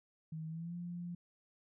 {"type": "tone with pitch glide", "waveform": "sine", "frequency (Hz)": [158.9, 174.29], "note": ["D#3", "F3"], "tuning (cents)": [37, -3], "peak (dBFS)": -40, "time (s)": [0.32, 1.15], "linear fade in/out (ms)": 5, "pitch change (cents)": 160, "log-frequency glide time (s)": [0.48, 0.75], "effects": []}